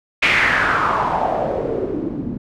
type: noise with low-pass filter sweep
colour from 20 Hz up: white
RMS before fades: -19 dBFS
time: 0.22-2.38 s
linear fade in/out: 10 ms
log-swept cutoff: 2500 to 220 Hz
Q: 4
effects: none